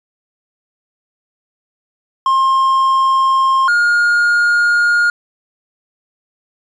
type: tone pair in turn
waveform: triangle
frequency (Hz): 1064 / 1423.6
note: C6 / F6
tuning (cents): +29 / +33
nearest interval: perfect fourth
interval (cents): 504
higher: second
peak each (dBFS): -8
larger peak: neither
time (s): 2.26-3.68 / 3.68-5.1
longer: neither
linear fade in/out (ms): 2
effects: resampled to 24000 Hz